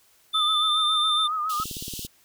triangle tone with pitch glide, 3534 to 3575 Hz, A7 to A7, +7 to +27 cents, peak -20 dBFS, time 0.33-1.28 s, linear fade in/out 20 ms, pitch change +20 cents, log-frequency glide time 0.57-0.8 s
sine tone with vibrato, 1244.5 Hz, D#6, in tune, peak -24 dBFS, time 0.34-1.64 s, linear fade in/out 10 ms, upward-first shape sine, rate 7.2 Hz, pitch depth 62 cents each way
pink high-pass noise, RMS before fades -36 dBFS, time 1.49-2.07 s, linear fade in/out 10 ms, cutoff 2800 Hz, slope 96 dB/octave
click train, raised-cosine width 3 ms, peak -25 dBFS, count 9, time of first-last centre 1.6-2.049 s, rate 17.8 Hz
effects white hiss -60 dBFS RMS until 2.24 s

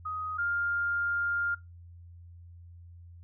sine tone pair in turn, 1253 / 1403.4 Hz, D#6 / F6, +12 / +8 cents, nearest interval major second, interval 196 cents, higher second, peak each -32 / -27 dBFS, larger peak second, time 0.05-0.38 / 0.38-1.55 s, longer second, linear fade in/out 10 ms, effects noise-tail reverb RT60 0.2 s tail -21 dB re dry + added 86 Hz sine -47 dBFS peak until 3.23 s

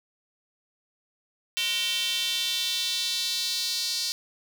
square tone with high-pass filter sweep, 207.7 Hz, G#3, in tune, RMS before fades -28 dBFS, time 1.57-4.12 s, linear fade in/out 0 ms, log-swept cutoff 3000 to 4500 Hz, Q 3.9, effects none

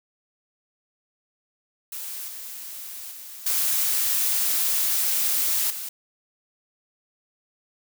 blue noise with level steps, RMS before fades -34 / -37 / -40 / -23 / -33 dBFS, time 1.92-5.89 s, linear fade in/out 5 ms, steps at 2.28 / 3.11 / 3.46 / 5.7 s, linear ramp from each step 5 ms, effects none

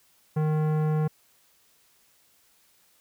sine tone with tanh clipping, 154.3 Hz, D#3, 14 cents flat, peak -24 dBFS, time 0.36-1.08 s, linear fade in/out 10 ms, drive 16 dB, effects white hiss -63 dBFS RMS until 3 s

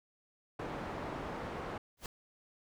white low-pass noise, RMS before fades -41 dBFS, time 0.59-1.78 s, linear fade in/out 5 ms, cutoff 920 Hz, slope 12 dB/octave
pink noise with exponential growth, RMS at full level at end -38 dBFS, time 1.97-2.06 s, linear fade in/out 2 ms, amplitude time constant 18 ms
effects none

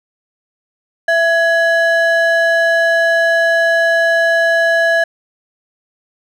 triangle ring-modulated tone, 1171 Hz, D6, 5 cents flat, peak -5 dBFS, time 1.08-5.04 s, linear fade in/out 5 ms, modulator 505 Hz, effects none

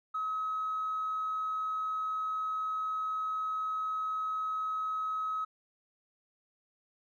triangle tone with tanh clipping, 1278 Hz, D#6, 46 cents sharp, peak -31 dBFS, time 0.14-5.45 s, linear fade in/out 10 ms, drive 4 dB, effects none

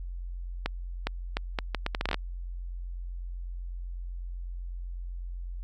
accelerating click train, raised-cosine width 0.3 ms, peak -12 dBFS, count 13, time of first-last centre 0.66-2.144 s, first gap 410 ms, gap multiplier 0.73, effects added 44 Hz sine -34 dBFS peak until 5.63 s

